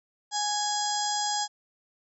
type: harmonic tone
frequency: 830.6 Hz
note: G#5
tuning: in tune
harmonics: 1 / 2 / 4 / 5 / 6 / 7 / 8 / 9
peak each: -29 / -39 / -36 / -43 / -33 / -41 / -36 / -35 dBFS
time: 0.31-1.48 s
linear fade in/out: 50 ms
type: clicks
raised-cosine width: 0.2 ms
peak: -37 dBFS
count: 12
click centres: 0.369 / 0.489 / 0.52 / 0.632 / 0.684 / 0.726 / 0.86 / 0.901 / 0.949 / 1.049 / 1.266 / 1.337 s
effects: none